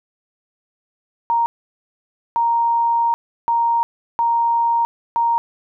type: tone bursts at uneven times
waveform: sine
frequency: 932.3 Hz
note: A#5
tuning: in tune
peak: -14 dBFS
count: 5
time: 1.3-1.46 / 2.36-3.14 / 3.48-3.83 / 4.19-4.85 / 5.16-5.38 s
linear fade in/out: 0 ms
effects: none